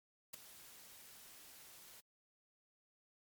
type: noise with ADSR envelope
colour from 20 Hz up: white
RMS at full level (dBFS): -44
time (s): 0.33-2.01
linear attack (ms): 13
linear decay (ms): 4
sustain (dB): -14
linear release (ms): 15
effects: MP3 96 kbps